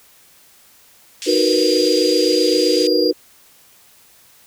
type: band-pass noise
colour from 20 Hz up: pink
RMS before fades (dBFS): -29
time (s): 1.22-2.87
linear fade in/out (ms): 0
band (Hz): 2700 to 8200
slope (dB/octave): 24
type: chord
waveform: sine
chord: B major seventh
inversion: first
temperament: equal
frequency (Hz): 311.1 / 370 / 466.2 / 493.9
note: D#4 / F#4 / A#4 / B4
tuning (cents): 0 / 0 / 0 / 0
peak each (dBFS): -19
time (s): 1.26-3.13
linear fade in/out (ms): 20
type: tone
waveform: triangle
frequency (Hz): 4807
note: D8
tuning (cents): +39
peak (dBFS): -20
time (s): 1.28-3.11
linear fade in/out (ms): 10
effects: white hiss -50 dBFS RMS until 4.46 s